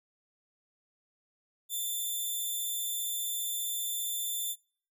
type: tone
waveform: 5% pulse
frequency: 3543 Hz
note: A7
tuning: 11 cents sharp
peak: -24 dBFS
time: 1.69-4.56 s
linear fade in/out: 50 ms
effects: noise-tail reverb RT60 0.5 s tail -26 dB re dry